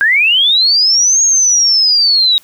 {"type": "linear two-way sweep", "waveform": "sine", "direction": "up then down", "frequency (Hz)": [1575, 6610, 3775], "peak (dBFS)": -7, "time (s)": [0.01, 2.38], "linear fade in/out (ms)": 0, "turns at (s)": 1.22, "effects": ["white hiss -46 dBFS RMS until 2.43 s"]}